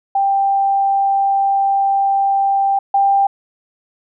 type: tone pair in turn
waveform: sine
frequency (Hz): 788 / 791.7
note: G5 / G5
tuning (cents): +9 / +17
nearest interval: unison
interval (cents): 8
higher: second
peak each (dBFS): -12 / -10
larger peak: second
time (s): 0.15-2.79 / 2.94-3.27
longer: first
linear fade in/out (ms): 5
effects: none